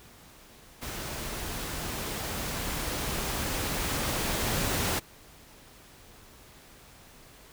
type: noise with level ramp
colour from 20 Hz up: pink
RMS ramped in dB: -37 to -28 dBFS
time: 0.81-5 s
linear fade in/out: 20 ms
effects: pink hiss -53 dBFS RMS until 7.52 s